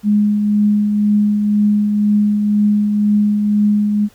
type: tone with tremolo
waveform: sine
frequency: 208.1 Hz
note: G#3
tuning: 4 cents sharp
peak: -9 dBFS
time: 0.03-4.09 s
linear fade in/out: 50 ms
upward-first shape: triangle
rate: 2 Hz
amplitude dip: 40%
effects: pink hiss -50 dBFS RMS until 4.14 s